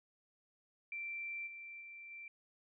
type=tone with level steps; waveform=sine; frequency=2349 Hz; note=D7; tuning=in tune; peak=-40 / -47 / -49 / -47 dBFS; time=0.92-2.28 s; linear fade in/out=2 ms; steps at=1.46 / 1.8 / 2.1 s; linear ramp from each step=20 ms; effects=none